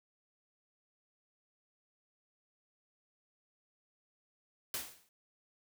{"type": "noise with exponential decay", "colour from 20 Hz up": "white", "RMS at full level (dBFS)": -35, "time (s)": [4.74, 5.09], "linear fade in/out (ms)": 1, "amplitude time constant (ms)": 74, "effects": []}